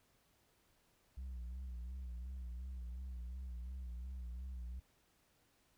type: tone with vibrato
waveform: sine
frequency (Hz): 62.3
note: B1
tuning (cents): +16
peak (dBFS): -40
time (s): 1.17-4.8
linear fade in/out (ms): 10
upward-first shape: sine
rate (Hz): 2.8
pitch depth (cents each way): 78
effects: tanh soft clip ceiling -42 dBFS + pink hiss -74 dBFS RMS until 5.77 s